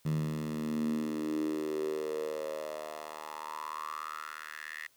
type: tone with high-pass filter sweep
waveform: 10% pulse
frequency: 76.9 Hz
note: D#2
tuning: 20 cents flat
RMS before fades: -36 dBFS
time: 0.05-4.87 s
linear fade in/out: 5 ms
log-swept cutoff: 150 to 1900 Hz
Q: 7
effects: white hiss -67 dBFS RMS until 4.96 s